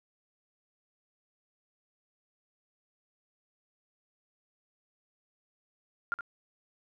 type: tone with echo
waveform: sine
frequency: 1400 Hz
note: F6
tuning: 4 cents sharp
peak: -27 dBFS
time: 6.12-6.14 s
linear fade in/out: 0 ms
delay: 68 ms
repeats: 1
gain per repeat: -8 dB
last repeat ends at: 6.208 s
effects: none